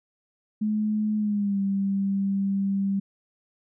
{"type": "tone with pitch glide", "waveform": "sine", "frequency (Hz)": [213.1, 196.55], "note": ["G#3", "G3"], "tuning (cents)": [45, 5], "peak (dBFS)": -22, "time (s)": [0.61, 3], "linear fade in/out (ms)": 10, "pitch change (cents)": -140, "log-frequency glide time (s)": [1.17, 1.6], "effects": []}